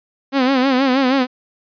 sawtooth tone with vibrato, 263.1 Hz, C4, 10 cents sharp, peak -9 dBFS, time 0.32-1.27 s, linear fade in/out 50 ms, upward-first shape sine, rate 6.3 Hz, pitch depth 92 cents each way, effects resampled to 11025 Hz

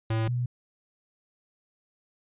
square / sine tone pair in turn, 111.7 / 122.78 Hz, A2 / B2, +27 / -10 cents, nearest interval major second, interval 163 cents, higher second, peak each -25 dBFS, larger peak neither, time 0.1-0.28 / 0.28-0.46 s, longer neither, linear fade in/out 5 ms, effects resampled to 8000 Hz

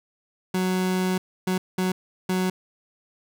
30% pulse tone bursts at uneven times, 185 Hz, F#3, in tune, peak -19 dBFS, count 4, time 0.54-1.18 / 1.47-1.58 / 1.78-1.92 / 2.29-2.5 s, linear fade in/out 5 ms, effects none

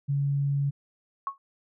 sine tone, 140.8 Hz, C#3, 27 cents sharp, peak -23 dBFS, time 0.08-0.71 s, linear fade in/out 20 ms
sine tone with exponential decay, 1101 Hz, C#6, 12 cents flat, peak -23 dBFS, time 1.27-1.38 s, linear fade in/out 1 ms, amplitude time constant 22 ms
effects none

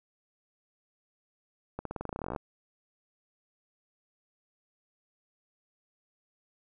accelerating click train, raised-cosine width 1 ms, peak -21 dBFS, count 19, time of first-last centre 1.79-2.362 s, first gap 63 ms, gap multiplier 0.91, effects none

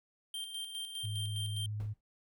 square tone with tremolo, 3162 Hz, G7, 14 cents sharp, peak -38 dBFS, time 0.34-1.66 s, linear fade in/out 2 ms, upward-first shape square, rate 4.9 Hz, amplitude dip 50%
sine tone with vibrato, 105.5 Hz, G#2, 28 cents sharp, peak -35 dBFS, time 1.03-1.94 s, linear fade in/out 20 ms, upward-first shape sine, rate 12 Hz, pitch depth 12 cents each way
brown noise with exponential decay, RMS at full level -43 dBFS, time 1.8-2.01 s, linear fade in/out 1 ms, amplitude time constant 44 ms
effects none

